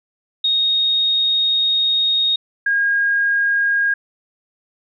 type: tone pair in turn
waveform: sine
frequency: 3729 / 1627.8 Hz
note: A#7 / G#6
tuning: 0 / -35 cents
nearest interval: octave + major second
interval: 1435 cents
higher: first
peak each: -14 / -14 dBFS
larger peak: neither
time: 0.44-2.36 / 2.66-3.94 s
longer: first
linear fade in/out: 5 ms
effects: none